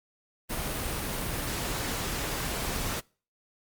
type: noise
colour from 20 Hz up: pink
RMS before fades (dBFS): -32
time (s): 0.49-3.01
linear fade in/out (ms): 20
effects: noise-tail reverb RT60 0.4 s tail -26 dB re dry + Opus 32 kbps